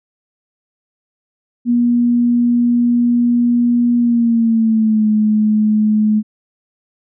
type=tone with pitch glide; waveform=sine; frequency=240 to 213.8 Hz; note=B3 to A3; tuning=-49 to -49 cents; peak=-10 dBFS; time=1.65-6.23 s; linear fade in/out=50 ms; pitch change=-200 cents; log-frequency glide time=3.97-5.08 s; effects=none